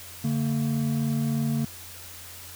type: tone pair together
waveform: triangle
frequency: 143.66 / 227 Hz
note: D3 / A#3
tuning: -38 / -46 cents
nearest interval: minor sixth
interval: 792 cents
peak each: -24 dBFS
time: 0.24-1.65 s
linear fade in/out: 5 ms
effects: added 88 Hz sine -49 dBFS peak until 2.55 s + white hiss -43 dBFS RMS until 2.55 s